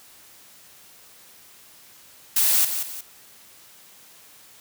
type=noise with echo; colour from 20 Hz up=blue; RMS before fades=-19 dBFS; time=2.36-2.65 s; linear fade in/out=5 ms; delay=180 ms; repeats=2; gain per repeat=-8 dB; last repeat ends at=3.01 s; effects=white hiss -50 dBFS RMS until 4.6 s + high-pass 60 Hz 12 dB/octave